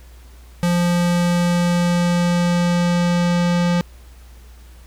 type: tone with low-pass filter sweep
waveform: square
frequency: 174.61 Hz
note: F3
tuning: in tune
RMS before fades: -17 dBFS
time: 0.63-3.81 s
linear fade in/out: 0 ms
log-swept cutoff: 12000 to 5800 Hz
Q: 0.8
effects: added 60 Hz sine -40 dBFS peak until 4.86 s + pink hiss -51 dBFS RMS until 4.86 s